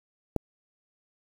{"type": "click", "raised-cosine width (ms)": 2, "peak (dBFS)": -12, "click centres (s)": 0.363, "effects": ["7-bit"]}